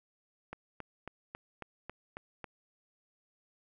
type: click train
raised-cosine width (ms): 0.5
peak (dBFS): -26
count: 8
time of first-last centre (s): 0.53-2.443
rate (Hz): 3.66
effects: none